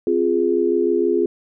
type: chord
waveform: sine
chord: F minor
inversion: second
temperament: equal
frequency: 261.6 / 349.2 / 415.3 Hz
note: C4 / F4 / Ab4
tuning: 0 / 0 / 0 cents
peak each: -24 / -18 / -19 dBFS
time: 0.07-1.26 s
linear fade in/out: 2 ms
effects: none